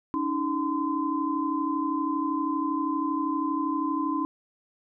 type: tone cluster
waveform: sine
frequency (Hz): 284.3 / 316.9 / 1027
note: C#4 / D#4 / C6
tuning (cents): +44 / +32 / -33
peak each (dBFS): -29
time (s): 0.14-4.25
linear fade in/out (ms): 0
effects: none